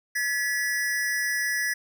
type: tone pair together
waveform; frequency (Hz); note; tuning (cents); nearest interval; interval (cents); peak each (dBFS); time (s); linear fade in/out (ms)
square; 1701.7 / 1951; G#6 / B6; +42 / -22; major second; 236; -28; 0.15-1.74; 10
effects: none

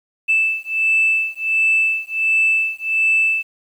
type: beating tone pair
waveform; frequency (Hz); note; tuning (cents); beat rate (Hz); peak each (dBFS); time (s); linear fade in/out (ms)
sine; 2637 / 2638.4; E7 / E7; 0 / +1; 1.4; -17; 0.28-3.43; 20
effects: tanh soft clip ceiling -8 dBFS + 8-bit

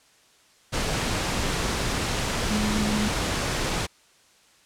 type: tone in noise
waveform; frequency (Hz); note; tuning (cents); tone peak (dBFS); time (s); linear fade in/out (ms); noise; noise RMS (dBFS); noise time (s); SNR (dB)
sine; 210.9; G#3; +27; -24; 2.5-3.09; 20; pink; -26; 0.72-3.87; -1
effects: white hiss -58 dBFS RMS until 4.65 s + low-pass 8000 Hz 12 dB/octave

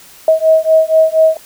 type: beating tone pair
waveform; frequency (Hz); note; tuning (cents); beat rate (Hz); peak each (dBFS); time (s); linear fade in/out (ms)
sine; 636 / 640.2; D#5 / D#5; +38 / +49; 4.2; -10; 0.28-1.37; 2
effects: white hiss -40 dBFS RMS until 1.45 s

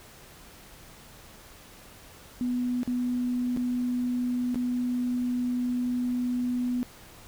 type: tone with dropouts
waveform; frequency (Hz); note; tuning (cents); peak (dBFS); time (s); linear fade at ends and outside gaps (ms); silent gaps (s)
sine; 246.9; B3; 0; -25; 2.41-6.83; 0; 2.832-2.876 / 3.564-3.572 / 4.545-4.557
effects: pink hiss -50 dBFS RMS until 7.27 s

